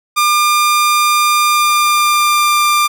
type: tone with pitch glide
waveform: sawtooth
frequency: 1200 to 1191.7 Hz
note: D6 to D6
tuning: +37 to +25 cents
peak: -6 dBFS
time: 0.16-2.88 s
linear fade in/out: 20 ms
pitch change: -12 cents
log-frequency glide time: 1.5-2.64 s
effects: none